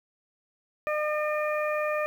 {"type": "harmonic tone", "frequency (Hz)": 605, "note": "D#5", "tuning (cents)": -49, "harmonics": [1, 2, 3, 4], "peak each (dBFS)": [-27, -32, -35, -36], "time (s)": [0.87, 2.06], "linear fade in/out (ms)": 0, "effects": ["9-bit"]}